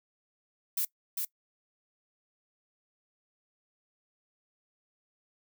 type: noise with echo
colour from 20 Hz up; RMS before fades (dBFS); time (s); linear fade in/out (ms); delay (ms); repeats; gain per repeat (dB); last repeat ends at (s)
violet; -30; 0.77-0.85; 5; 400; 1; -3; 1.25
effects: noise-tail reverb RT60 0.1 s tail -21 dB re dry